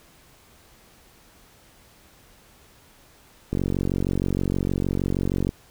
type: click train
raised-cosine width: 3 ms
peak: -11 dBFS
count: 92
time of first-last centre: 3.53-5.491 s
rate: 46.4 Hz
effects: pink hiss -54 dBFS RMS until 5.7 s